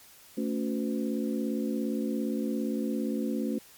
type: tone cluster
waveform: sine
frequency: 222 / 279.4 / 362.3 / 507 Hz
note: A3 / C#4 / F#4 / B4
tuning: +16 / +14 / -36 / +45 cents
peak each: -30 / -32 / -36 / -39 dBFS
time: 0.37-3.59 s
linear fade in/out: 10 ms
effects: white hiss -54 dBFS RMS until 3.77 s + MP3 96 kbps